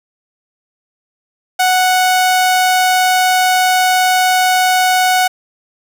sawtooth tone, 739 Hz, F#5, 2 cents flat, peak -6 dBFS, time 1.59-5.28 s, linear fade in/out 10 ms, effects none

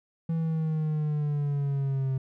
triangle linear sweep, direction down, 164.81 to 131.6 Hz, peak -23 dBFS, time 0.29-2.18 s, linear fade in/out 5 ms, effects none

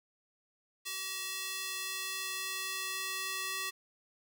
square tone with high-pass filter sweep, 380.7 Hz, F#4, 49 cents sharp, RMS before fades -38 dBFS, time 0.85-3.71 s, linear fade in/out 20 ms, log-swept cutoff 2900 to 1800 Hz, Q 0.76, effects none

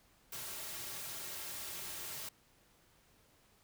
white noise with comb filter, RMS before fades -44 dBFS, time 0.32-2.29 s, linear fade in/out 5 ms, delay 4 ms, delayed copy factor -0.5, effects pink hiss -68 dBFS RMS until 3.63 s

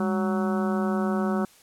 harmonic tone with a mistuned harmonic, 186.3 Hz, F#3, 12 cents sharp, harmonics 1 / 2 / 3 / 4 / 5 / 6 / 7 / 8, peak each -24 / -30 / -34 / -35 / -38 / -38 / -36 / -40 dBFS, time 0-1.45 s, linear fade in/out 2 ms, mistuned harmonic 1, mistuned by +150 cents, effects white hiss -55 dBFS RMS until 1.62 s + low-pass 12000 Hz 12 dB/octave

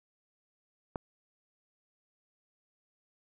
click, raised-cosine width 1 ms, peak -20 dBFS, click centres 0.958 s, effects none

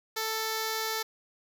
5% pulse tone with notch filter, 441.6 Hz, A4, 6 cents sharp, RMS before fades -32 dBFS, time 0.16-1.03 s, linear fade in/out 10 ms, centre 2800 Hz, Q 2, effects none

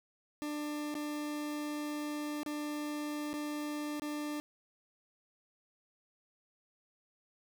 40% pulse tone with dropouts, 297.3 Hz, D4, 21 cents sharp, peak -35 dBFS, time 0.42-4.4 s, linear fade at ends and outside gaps 0 ms, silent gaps 0.942-0.952 / 2.432-2.462 / 3.331-3.339 / 3.997-4.02 s, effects none

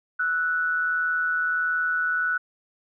sine tone pair together, 1318.5 / 1480 Hz, E6 / F#6, 0 / 0 cents, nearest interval major second, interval 200 cents, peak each -31 / -22 dBFS, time 0.19-2.38 s, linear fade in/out 10 ms, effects none

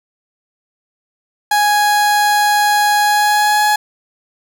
30% pulse tone with pitch glide, 830.6 to 841.2 Hz, G#5 to G#5, 0 to +22 cents, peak -8 dBFS, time 1.51-3.76 s, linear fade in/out 5 ms, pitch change +22 cents, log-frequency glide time 3-3.63 s, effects none

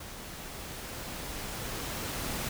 pink noise with level ramp, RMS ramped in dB -44 to -34 dBFS, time 0-2.49 s, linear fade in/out 5 ms, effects none

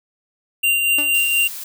square tone with tremolo, 2778 Hz, F7, 10 cents flat, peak -14 dBFS, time 0.63-1.48 s, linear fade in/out 10 ms, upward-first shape triangle, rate 4.2 Hz, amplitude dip 40%
sawtooth tone with exponential decay, 293.7 Hz, D4, in tune, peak -20 dBFS, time 0.98-1.2 s, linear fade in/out 5 ms, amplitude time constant 46 ms
blue noise, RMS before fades -31 dBFS, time 1.14-1.64 s, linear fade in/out 5 ms
effects none

